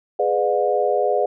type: chord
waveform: sine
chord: G# diminished seventh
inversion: none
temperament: just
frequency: 415.3 / 498.4 / 598 / 717.6 Hz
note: G#4 / B4 / D5 / F5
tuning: 0 / +16 / +31 / +47 cents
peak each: -22 dBFS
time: 0.19-1.26 s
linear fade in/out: 5 ms
effects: none